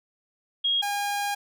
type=tone pair in turn; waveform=sine / sawtooth; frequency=3275 / 812.6 Hz; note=G#7 / G#5; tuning=-25 / -38 cents; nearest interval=2 octaves; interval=2413 cents; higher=first; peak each=-21 / -22 dBFS; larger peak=first; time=0.64-0.82 / 0.82-1.35 s; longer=second; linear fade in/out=10 ms; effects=none